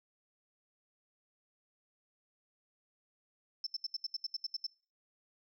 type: tone bursts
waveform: sine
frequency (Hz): 5310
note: E8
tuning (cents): +12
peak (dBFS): -33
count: 11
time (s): 3.64-4.666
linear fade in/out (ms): 2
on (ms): 26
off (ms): 74
effects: noise-tail reverb RT60 0.4 s tail -26 dB re dry + tanh soft clip ceiling -29 dBFS